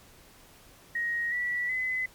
sine tone with pitch steps, 1881 / 1950.7 / 2023 Hz, A#6 / B6 / B6, +15 / -22 / +41 cents, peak -27 dBFS, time 0.95-2.06 s, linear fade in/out 5 ms, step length 370 ms, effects pink hiss -55 dBFS RMS until 2.14 s + MP3 96 kbps

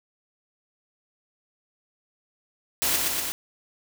white noise with echo, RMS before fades -24 dBFS, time 2.82-2.96 s, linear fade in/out 0 ms, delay 120 ms, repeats 3, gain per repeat -2 dB, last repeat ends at 3.32 s, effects none

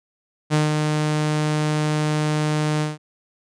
sawtooth tone with ADSR envelope, 152.2 Hz, D#3, 38 cents flat, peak -11 dBFS, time 0.5-2.98 s, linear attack 38 ms, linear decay 160 ms, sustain -4 dB, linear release 170 ms, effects resampled to 22050 Hz

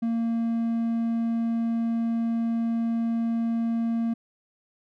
triangle tone, 230 Hz, A#3, 23 cents flat, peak -21 dBFS, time 0.02-4.14 s, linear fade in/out 10 ms, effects none

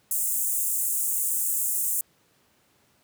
pink high-pass noise, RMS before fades -26 dBFS, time 0.11-2.01 s, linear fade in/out 2 ms, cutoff 7400 Hz, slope 48 dB/octave, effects pink hiss -64 dBFS RMS until 3.03 s + high-pass 100 Hz 12 dB/octave

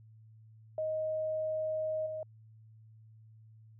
sine tone with level steps, 626 Hz, D#5, 10 cents sharp, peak -31 / -36 dBFS, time 0.78-2.23 s, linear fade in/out 2 ms, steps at 2.06 s, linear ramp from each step 5 ms, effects added 110 Hz sine -54 dBFS peak until 3.79 s

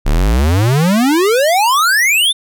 square exponential sweep, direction up, 33.01 to 3659 Hz, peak -10 dBFS, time 0.05-2.33 s, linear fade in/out 20 ms, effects none

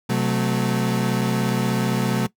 35% pulse chord, F# diminished, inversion second, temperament equal with one note detuned, 128.57 / 185 / 220 Hz, C3 / F#3 / A3, -30 / 0 / 0 cents, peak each -22 dBFS, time 0.09-2.27 s, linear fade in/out 10 ms, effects noise-tail reverb RT60 0.1 s tail -19 dB re dry

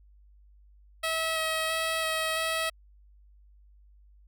10% pulse tone with vibrato, 643 Hz, E5, 43 cents flat, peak -19 dBFS, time 1.03-2.7 s, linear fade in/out 10 ms, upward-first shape square, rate 1.5 Hz, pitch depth 10 cents each way, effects added 50 Hz sine -54 dBFS peak until 4.27 s

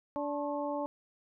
harmonic tone with a mistuned harmonic, 290 Hz, D4, 22 cents flat, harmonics 1 / 2 / 3 / 4, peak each -37 / -35 / -38 / -43 dBFS, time 0.16-0.86 s, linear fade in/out 0 ms, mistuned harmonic 4, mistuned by -120 cents, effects none

